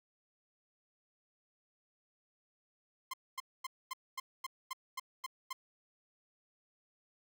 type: tone bursts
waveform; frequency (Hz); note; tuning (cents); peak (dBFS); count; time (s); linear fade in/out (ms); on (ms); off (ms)
sawtooth; 1046.5; C6; 0; -34; 10; 3.11-5.53; 5; 26; 240
effects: none